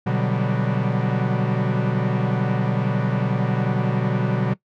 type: chord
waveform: 45% pulse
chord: G major seventh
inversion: first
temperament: equal with one note detuned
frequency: 123.47 / 145.9 / 185 / 196 Hz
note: B2 / D3 / F#3 / G3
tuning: 0 / -11 / 0 / 0 cents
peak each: -23 / -25 / -25 / -27 dBFS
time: 0.06-4.54 s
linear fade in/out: 10 ms
effects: noise-tail reverb RT60 0.1 s tail -19 dB re dry + low-pass 2000 Hz 12 dB/octave